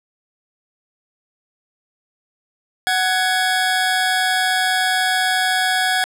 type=tone pair together; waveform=25% pulse; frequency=744 / 1673.7 Hz; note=F#5 / G#6; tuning=+9 / +13 cents; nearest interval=octave + major second; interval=1404 cents; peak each=-15 dBFS; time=2.87-6.04 s; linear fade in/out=0 ms; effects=low-pass 12000 Hz 12 dB/octave